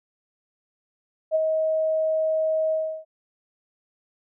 sine tone with ADSR envelope, 633 Hz, D#5, 30 cents sharp, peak -16 dBFS, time 1.31-3.05 s, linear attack 42 ms, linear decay 22 ms, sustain -4 dB, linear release 330 ms, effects none

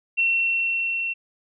sine tone with level ramp, 2715 Hz, F7, 50 cents flat, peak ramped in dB -17 to -24 dBFS, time 0.17-1.14 s, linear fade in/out 20 ms, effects none

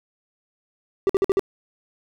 triangle tone bursts, 389.9 Hz, G4, 9 cents flat, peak -13 dBFS, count 5, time 1.07-1.394 s, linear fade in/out 0 ms, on 24 ms, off 51 ms, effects none

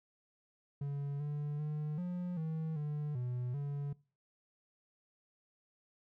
triangle tone with pitch steps, 141.7 / 147 / 150.9 / 178.3 / 159.5 / 148.7 / 123.7 / 142.7 Hz, C#3 / D3 / D3 / F3 / D#3 / D3 / B2 / D3, +38 / +2 / +47 / +36 / +43 / +22 / +3 / -49 cents, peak -33 dBFS, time 0.81-3.93 s, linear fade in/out 5 ms, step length 390 ms, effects noise-tail reverb RT60 0.4 s tail -23 dB re dry

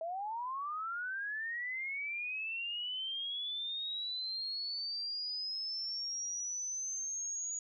sine linear sweep, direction up, 638 to 6800 Hz, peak -36 dBFS, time 0.01-7.59 s, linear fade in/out 2 ms, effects none

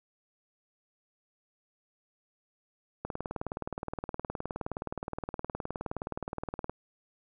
click train, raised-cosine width 1 ms, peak -20 dBFS, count 71, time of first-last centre 3.05-6.696 s, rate 19.2 Hz, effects none

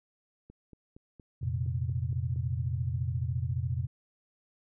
click train, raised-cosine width 3 ms, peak -37 dBFS, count 9, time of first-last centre 0.5-2.36 s, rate 4.3 Hz
sine chord, F suspended fourth, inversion none, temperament equal, 87.31 / 116.54 / 130.81 Hz, F2 / Bb2 / C3, 0 / 0 / 0 cents, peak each -33 dBFS, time 1.41-3.87 s, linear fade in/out 20 ms
effects none

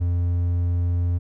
triangle tone, 87.31 Hz, F2, in tune, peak -17 dBFS, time 0-1.19 s, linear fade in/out 20 ms, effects none

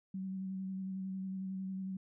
sine tone with vibrato, 190 Hz, F#3, 46 cents sharp, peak -37 dBFS, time 0.14-1.97 s, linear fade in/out 5 ms, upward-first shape square, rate 11 Hz, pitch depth 15 cents each way, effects none

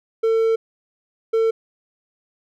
triangle tone pair in turn, 450.1 / 450.1 Hz, A4 / A4, +39 / +39 cents, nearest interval unison, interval 0 cents, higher neither, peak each -13 dBFS, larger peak neither, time 0.23-0.56 / 1.33-1.51 s, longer first, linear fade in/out 10 ms, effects none

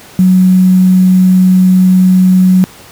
sine tone with quantisation, 185 Hz, F#3, in tune, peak -3 dBFS, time 0.19-2.64 s, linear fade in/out 0 ms, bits 5, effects pink hiss -35 dBFS RMS until 2.91 s + high-pass 80 Hz 12 dB/octave

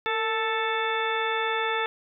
harmonic tone with a mistuned harmonic, 440.5 Hz, A4, 2 cents sharp, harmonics 1 / 2 / 3 / 4 / 5 / 6 / 8, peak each -30 / -30 / -31 / -31 / -34 / -36 / -35 dBFS, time 0.06-1.86 s, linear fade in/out 0 ms, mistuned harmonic 1, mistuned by +50 cents, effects none

